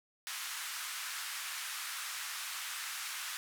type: band-pass noise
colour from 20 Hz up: pink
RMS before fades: -41 dBFS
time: 0.27-3.37 s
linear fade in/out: 0 ms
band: 1200 to 14000 Hz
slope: 24 dB/octave
effects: none